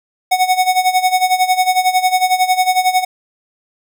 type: tone with tremolo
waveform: square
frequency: 740 Hz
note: F#5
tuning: in tune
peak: -9 dBFS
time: 0.31-3.05 s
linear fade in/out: 10 ms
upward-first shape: sine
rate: 11 Hz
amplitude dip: 80%
effects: none